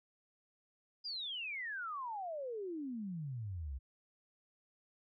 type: exponential sweep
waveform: sine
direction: down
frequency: 5000 to 61.74 Hz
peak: -39 dBFS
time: 1.04-3.79 s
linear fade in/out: 20 ms
effects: none